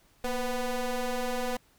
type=ring-modulated tone; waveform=25% pulse; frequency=246.9 Hz; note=B3; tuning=in tune; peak=-22 dBFS; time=0.24-1.57 s; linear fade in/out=5 ms; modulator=257 Hz; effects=pink hiss -64 dBFS RMS until 1.78 s